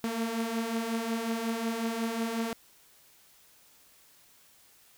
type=beating tone pair; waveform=sawtooth; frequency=223.8 / 229.3 Hz; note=A3 / A#3; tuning=+30 / -28 cents; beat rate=5.5 Hz; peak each=-32 / -27 dBFS; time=0.04-2.53 s; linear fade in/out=0 ms; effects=white hiss -60 dBFS RMS until 4.97 s